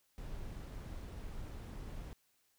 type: noise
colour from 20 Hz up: brown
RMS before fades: -45 dBFS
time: 0.18-2.13 s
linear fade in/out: 0 ms
effects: white hiss -75 dBFS RMS until 2.58 s